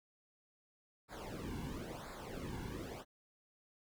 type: noise with flanger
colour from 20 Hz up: brown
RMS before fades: -45 dBFS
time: 1.08-3.05 s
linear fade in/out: 50 ms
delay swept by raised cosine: 0.33 to 1.63 ms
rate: 0.98 Hz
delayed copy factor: -0.9
effects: none